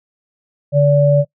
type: tone pair together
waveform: sine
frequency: 144.2 / 576.8 Hz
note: D3 / D5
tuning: -31 / -31 cents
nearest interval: 2 octaves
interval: 2400 cents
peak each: -11 dBFS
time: 0.72-1.25 s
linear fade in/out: 50 ms
effects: noise-tail reverb RT60 0.1 s tail -22 dB re dry